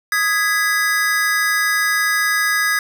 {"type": "chord", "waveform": "square", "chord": "G# minor", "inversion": "second", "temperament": "just", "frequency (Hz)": [1245.9, 1661.2, 1993.5], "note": ["D#6", "G#6", "B6"], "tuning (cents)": [2, 0, 16], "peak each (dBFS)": [-24, -18, -22], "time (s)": [0.12, 2.79], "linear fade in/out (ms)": 2, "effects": []}